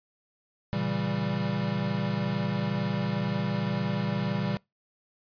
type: chord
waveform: square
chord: A# diminished seventh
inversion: none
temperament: equal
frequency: 116.54 / 138.59 / 164.81 / 196 Hz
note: A#2 / C#3 / E3 / G3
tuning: 0 / 0 / 0 / 0 cents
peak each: -35 / -34 / -34 / -31 dBFS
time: 0.73-4.57 s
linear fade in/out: 0 ms
effects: noise-tail reverb RT60 0.2 s tail -25 dB re dry + resampled to 11025 Hz